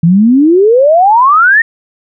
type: exponential sweep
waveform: sine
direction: up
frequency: 160 to 1874 Hz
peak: -3 dBFS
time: 0.03-1.62 s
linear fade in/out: 5 ms
effects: none